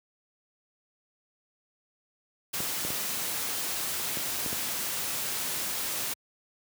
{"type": "noise", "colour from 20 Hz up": "white", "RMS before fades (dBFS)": -32, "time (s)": [2.53, 6.14], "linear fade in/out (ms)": 10}
{"type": "clicks", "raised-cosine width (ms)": 2, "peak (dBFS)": -23, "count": 6, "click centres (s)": [2.604, 2.85, 2.904, 4.172, 4.462, 4.529]}
{"effects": ["high-pass 80 Hz 12 dB/octave"]}